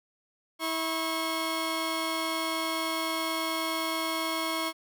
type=tone pair together; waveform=15% pulse; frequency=324.3 / 1090.8 Hz; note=E4 / C#6; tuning=-28 / -28 cents; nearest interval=octave + major sixth; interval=2100 cents; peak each=-25 dBFS; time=0.59-4.73 s; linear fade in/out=50 ms; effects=none